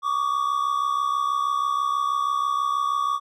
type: tone pair together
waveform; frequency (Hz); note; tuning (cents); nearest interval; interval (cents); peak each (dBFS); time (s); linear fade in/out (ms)
triangle; 1129 / 1195.2; C#6 / D6; +31 / +30; minor second; 99; -21 / -24; 0.02-3.2; 50
effects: none